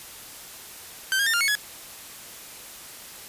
sawtooth tone with pitch steps, 1549 / 1623 / 1811 / 1401 / 2203 / 1686 Hz, G6 / G#6 / A6 / F6 / C#7 / G#6, -21 / -40 / +49 / +5 / -11 / +26 cents, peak -17 dBFS, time 1.12-1.552 s, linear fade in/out 0 ms, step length 72 ms, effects white hiss -42 dBFS RMS until 3.28 s + resampled to 32000 Hz

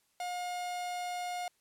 45% pulse tone, 715 Hz, F5, 41 cents sharp, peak -35 dBFS, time 0.2-1.48 s, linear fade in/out 2 ms, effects white hiss -73 dBFS RMS until 1.6 s + low-pass 12000 Hz 12 dB/octave

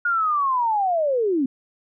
sine linear sweep, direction down, 1440 to 249.2 Hz, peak -18 dBFS, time 0.05-1.46 s, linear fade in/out 5 ms, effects none

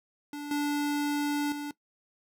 square tone with level steps, 291.3 Hz, D4, 14 cents flat, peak -36 / -27 / -34 dBFS, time 0.33-1.71 s, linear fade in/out 2 ms, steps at 0.51 / 1.52 s, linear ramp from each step 2 ms, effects noise-tail reverb RT60 0.1 s tail -19 dB re dry

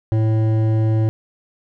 sine tone with hard clipping, 110.2 Hz, A2, 3 cents sharp, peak -16 dBFS, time 0.12-1.09 s, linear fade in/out 0 ms, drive 11 dB, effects none

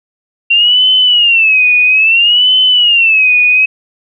sine tone with vibrato, 2739 Hz, F7, 34 cents flat, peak -5 dBFS, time 0.5-3.66 s, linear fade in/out 10 ms, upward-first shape sine, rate 0.6 Hz, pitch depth 180 cents each way, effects none

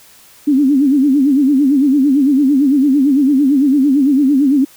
sine tone with vibrato, 277.2 Hz, C#4, in tune, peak -8 dBFS, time 0.47-4.65 s, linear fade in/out 10 ms, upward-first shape sine, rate 8.9 Hz, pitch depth 130 cents each way, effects white hiss -44 dBFS RMS until 4.76 s

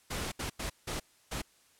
pink noise bursts at uneven times, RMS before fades -36 dBFS, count 5, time 0.1-0.32 / 0.39-0.5 / 0.59-0.7 / 0.87-1 / 1.31-1.42 s, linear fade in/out 10 ms, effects white hiss -65 dBFS RMS until 1.79 s + low-pass 11000 Hz 12 dB/octave

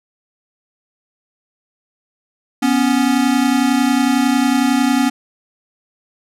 square tone pair together, 246.2 / 277.2 Hz, B3 / C#4, -5 / 0 cents, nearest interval major second, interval 205 cents, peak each -16 dBFS, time 2.62-5.1 s, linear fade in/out 10 ms, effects low-pass 12000 Hz 12 dB/octave

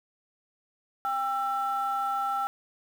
sine tone pair together, 796 / 1336.7 Hz, G5 / E6, +26 / +24 cents, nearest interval major sixth, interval 898 cents, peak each -28 dBFS, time 1.05-2.47 s, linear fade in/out 0 ms, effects tanh soft clip ceiling -20 dBFS + 8-bit

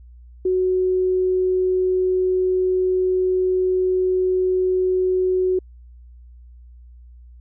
sine tone, 370 Hz, F#4, in tune, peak -16 dBFS, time 0.45-5.59 s, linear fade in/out 5 ms, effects added 60 Hz sine -41 dBFS peak until 7.4 s

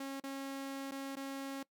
sawtooth tone with dropouts, 272.8 Hz, C#4, 28 cents flat, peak -36 dBFS, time 0-1.63 s, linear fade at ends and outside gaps 5 ms, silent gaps 0.201-0.237 / 0.912-0.918 / 1.156-1.167 s, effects noise-tail reverb RT60 0.1 s tail -21 dB re dry

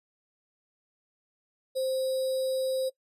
sine tone with sample-and-hold, 523.3 Hz, C5, in tune, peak -26 dBFS, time 1.75-2.9 s, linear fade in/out 20 ms, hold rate 4410 Hz, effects noise-tail reverb RT60 0.1 s tail -20 dB re dry + resampled to 32000 Hz

